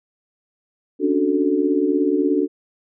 sine chord, D major seventh, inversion third, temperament equal, 277.2 / 293.7 / 370 / 440 Hz, C#4 / D4 / F#4 / A4, 0 / 0 / 0 / 0 cents, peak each -24 / -19 / -21 / -23 dBFS, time 0.99-2.48 s, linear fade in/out 50 ms, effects none

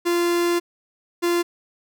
45% pulse tone pair in turn, 346.2 / 346.2 Hz, F4 / F4, -15 / -15 cents, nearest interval unison, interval 0 cents, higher neither, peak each -18 / -18 dBFS, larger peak neither, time 0.05-0.6 / 1.22-1.43 s, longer first, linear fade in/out 20 ms, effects none

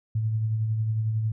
sine tone with tremolo, 110 Hz, A2, in tune, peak -21 dBFS, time 0.15-1.32 s, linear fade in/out 5 ms, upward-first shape triangle, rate 11 Hz, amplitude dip 40%, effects none

